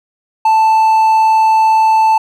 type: tone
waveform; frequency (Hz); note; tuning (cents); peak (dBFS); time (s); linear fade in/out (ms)
triangle; 881; A5; +2; -5; 0.45-2.18; 5
effects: none